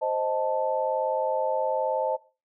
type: chord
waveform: sine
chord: A diminished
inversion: first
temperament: equal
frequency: 523.3 / 622.3 / 880 Hz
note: C5 / Eb5 / A5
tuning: 0 / 0 / 0 cents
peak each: -28 dBFS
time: 0.01-2.17 s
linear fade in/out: 20 ms
effects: noise-tail reverb RT60 0.3 s tail -17 dB re dry